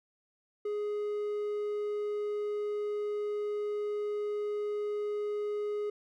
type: tone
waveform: triangle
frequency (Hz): 416.5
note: G#4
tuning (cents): +5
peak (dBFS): -29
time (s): 0.65-5.9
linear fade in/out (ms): 5
effects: none